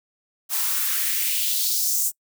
blue noise with high-pass filter sweep, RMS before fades -23 dBFS, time 0.49-2.12 s, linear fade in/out 50 ms, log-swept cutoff 770 to 7900 Hz, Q 2.2, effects noise-tail reverb RT60 0.1 s tail -25 dB re dry

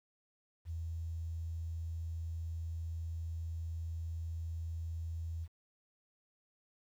sine tone with quantisation, 82.41 Hz, E2, in tune, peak -37 dBFS, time 0.65-5.48 s, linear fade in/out 50 ms, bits 11, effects none

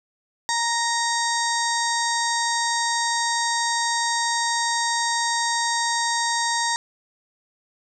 harmonic tone with a mistuned harmonic, 932.3 Hz, A#5, in tune, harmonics 1 / 2 / 4 / 5 / 6 / 7 / 8 / 9, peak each -24 / -27 / -30 / -31 / -32 / -32 / -33 / -34 dBFS, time 0.49-6.76 s, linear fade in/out 0 ms, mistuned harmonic 8, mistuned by -18 cents, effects none

